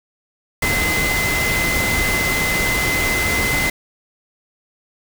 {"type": "tone in noise", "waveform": "sine", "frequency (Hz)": 2049, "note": "C7", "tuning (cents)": -37, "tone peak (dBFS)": -19, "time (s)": [0.62, 3.7], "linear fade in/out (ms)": 5, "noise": "pink", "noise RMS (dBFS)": -21, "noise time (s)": [0.62, 3.7], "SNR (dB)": -1, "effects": []}